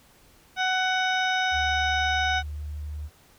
harmonic tone, 746 Hz, F#5, 14 cents sharp, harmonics 1 / 2 / 3 / 4 / 5 / 7 / 8, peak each -26 / -26 / -32 / -35 / -32 / -42 / -42 dBFS, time 0.56-2.43 s, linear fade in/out 50 ms
sine tone with pitch glide, 73.8 to 74.79 Hz, D2 to D2, +9 to +32 cents, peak -31 dBFS, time 1.51-3.1 s, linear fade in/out 50 ms, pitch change +23 cents, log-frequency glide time 2.05-2.79 s
effects pink hiss -57 dBFS RMS until 3.38 s

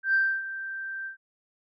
sine tone with ADSR envelope, 1568 Hz, G6, in tune, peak -18 dBFS, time 0.03-1.17 s, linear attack 110 ms, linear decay 280 ms, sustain -14 dB, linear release 110 ms, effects tanh soft clip ceiling -14 dBFS

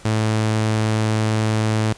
sawtooth tone, 109.2 Hz, A2, 13 cents flat, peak -13 dBFS, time 0.05-1.93 s, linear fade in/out 5 ms, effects pink hiss -44 dBFS RMS until 1.97 s + resampled to 22050 Hz

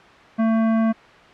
sine tone with hard clipping, 223.9 Hz, A3, 30 cents sharp, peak -18 dBFS, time 0.38-0.93 s, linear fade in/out 20 ms, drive 15 dB, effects white hiss -45 dBFS RMS until 1.33 s + low-pass 2000 Hz 12 dB/octave

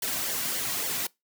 white noise with flanger, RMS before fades -30 dBFS, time 0.02-1.07 s, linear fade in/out 5 ms, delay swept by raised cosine 0.77 to 2.37 ms, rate 3.6 Hz, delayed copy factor -0.6, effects noise-tail reverb RT60 0.2 s tail -24 dB re dry

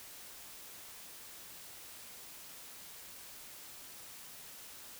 silence, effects white hiss -51 dBFS RMS until 4.99 s

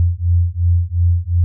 sine beating tone pair, 85.4 / 88.2 Hz, F2 / F2, -38 / +18 cents, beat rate 2.8 Hz, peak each -15 dBFS, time 0-1.44 s, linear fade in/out 0 ms, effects none

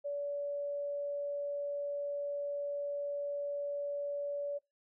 sine tone, 573 Hz, D5, 43 cents flat, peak -34 dBFS, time 0.04-4.59 s, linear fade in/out 20 ms, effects noise-tail reverb RT60 0.2 s tail -23 dB re dry

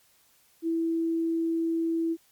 sine tone, 329.6 Hz, E4, in tune, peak -24 dBFS, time 0.62-2.17 s, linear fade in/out 50 ms, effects white hiss -63 dBFS RMS until 2.31 s + MP3 96 kbps

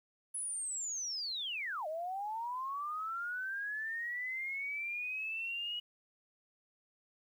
sine linear two-way sweep, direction down then up, 10370 to 605 to 2919 Hz, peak -36 dBFS, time 0.34-5.8 s, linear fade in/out 10 ms, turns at 1.87 s, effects 11-bit

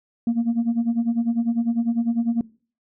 sine tone with tremolo, 233.1 Hz, A#3, in tune, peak -14 dBFS, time 0.27-2.41 s, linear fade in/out 2 ms, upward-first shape sine, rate 10 Hz, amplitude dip 80%, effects noise-tail reverb RT60 0.4 s tail -23 dB re dry + tanh soft clip ceiling -15 dBFS

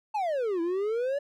triangle exponential two-way sweep, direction down then up, 889 to 328.2 to 581 Hz, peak -24 dBFS, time 0.14-1.19 s, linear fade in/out 10 ms, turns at 0.61 s, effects none

